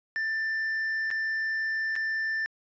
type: tone with dropouts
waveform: triangle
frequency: 1777 Hz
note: A6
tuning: 17 cents sharp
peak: -25 dBFS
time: 0.16-2.46 s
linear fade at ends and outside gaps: 0 ms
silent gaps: 1.104-1.112 / 1.955-1.962 s
effects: resampled to 16000 Hz